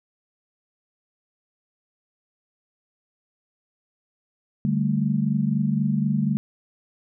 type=chord; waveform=sine; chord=D suspended fourth; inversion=none; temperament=equal with one note detuned; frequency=147.26 / 196 / 220 Hz; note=D3 / G3 / A3; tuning=+5 / 0 / 0 cents; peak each=-24 dBFS; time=4.65-6.37 s; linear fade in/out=0 ms; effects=none